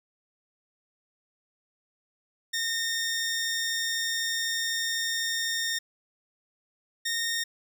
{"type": "tone pair in turn", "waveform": "15% pulse", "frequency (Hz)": [1832, 1841.4], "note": ["A#6", "A#6"], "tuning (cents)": [-31, -22], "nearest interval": "unison", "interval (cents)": 9, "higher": "second", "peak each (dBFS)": -21, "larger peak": "neither", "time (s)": [[2.53, 5.79], [7.05, 7.44]], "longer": "first", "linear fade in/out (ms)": 10, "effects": []}